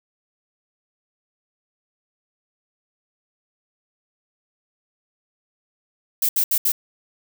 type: noise bursts at uneven times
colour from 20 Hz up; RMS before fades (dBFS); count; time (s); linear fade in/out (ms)
violet; -19; 4; 6.22-6.29 / 6.36-6.44 / 6.51-6.58 / 6.65-6.72; 5
effects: none